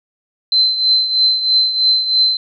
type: tone with tremolo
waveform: sine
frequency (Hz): 4077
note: C8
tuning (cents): -46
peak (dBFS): -8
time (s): 0.52-2.37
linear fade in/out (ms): 2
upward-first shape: triangle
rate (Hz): 3.1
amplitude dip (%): 70
effects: none